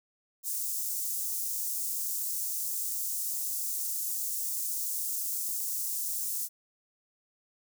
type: high-pass noise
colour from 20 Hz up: white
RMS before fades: -33 dBFS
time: 0.43-6.49 s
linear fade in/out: 50 ms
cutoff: 6300 Hz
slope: 24 dB/octave
effects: none